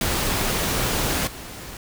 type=noise with level steps; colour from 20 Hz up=pink; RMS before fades=-23 / -37 dBFS; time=0.01-1.77 s; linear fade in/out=2 ms; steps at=1.27 s; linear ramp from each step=2 ms; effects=none